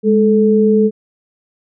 sine tone pair together, 207.7 / 435.8 Hz, G#3 / A4, 0 / -17 cents, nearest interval octave + minor second, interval 1283 cents, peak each -11 dBFS, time 0.03-0.91 s, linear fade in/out 50 ms, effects none

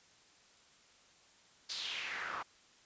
pink noise with band-pass filter sweep, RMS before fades -41 dBFS, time 1.69-2.43 s, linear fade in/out 10 ms, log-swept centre 4800 to 1100 Hz, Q 3.3, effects white hiss -64 dBFS RMS until 2.85 s + resampled to 16000 Hz

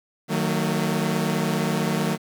sawtooth chord, D# diminished, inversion none, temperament equal with one note detuned, 155.56 / 185 / 225.7 Hz, D#3 / F#3 / A3, 0 / 0 / +44 cents, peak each -22 dBFS, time 0.28-2.18 s, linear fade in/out 50 ms, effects 9-bit

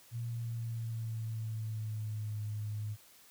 sine tone with pitch glide, 117.5 to 105.9 Hz, A#2 to G#2, +14 to +34 cents, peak -35 dBFS, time 0.11-2.97 s, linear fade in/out 50 ms, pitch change -180 cents, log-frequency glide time 0.27-2.41 s, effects white hiss -60 dBFS RMS until 3.3 s

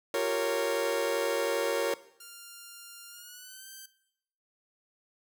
40% pulse chord, G half-diminished seventh, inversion third, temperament equal with one note detuned, 349.2 / 392 / 461.9 / 554.4 Hz, F4 / G4 / Bb4 / Db5, 0 / 0 / -16 / 0 cents, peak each -35 / -36 / -30 / -30 dBFS, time 0.14-1.94 s, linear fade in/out 2 ms
5% pulse tone with pitch glide, 1396.9 to 1558.9 Hz, F6 to G6, 0 to -10 cents, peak -35 dBFS, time 2.2-3.86 s, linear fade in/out 5 ms, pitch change +190 cents, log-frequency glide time 3.09-3.67 s
effects noise-tail reverb RT60 0.8 s tail -17 dB re dry

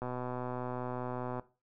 click train, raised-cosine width 1 ms, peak -24 dBFS, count 173, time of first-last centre 0.02-1.396 s, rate 125 Hz, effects noise-tail reverb RT60 0.3 s tail -17 dB re dry

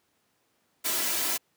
white noise with comb filter, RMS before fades -28 dBFS, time 0.84-1.38 s, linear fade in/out 20 ms, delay 3 ms, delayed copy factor +0.55, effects pink hiss -71 dBFS RMS until 1.56 s + high-pass 150 Hz 12 dB/octave

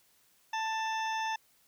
harmonic tone, 885 Hz, A5, 10 cents sharp, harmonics 1 / 2 / 3 / 4 / 6 / 7, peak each -32 / -38 / -42 / -44 / -48 / -49 dBFS, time 0.53-1.36 s, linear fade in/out 5 ms, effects white hiss -67 dBFS RMS until 1.67 s

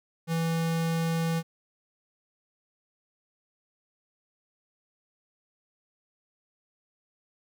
square tone, 164.81 Hz, E3, in tune, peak -26 dBFS, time 0.27-1.43 s, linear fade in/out 50 ms, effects none

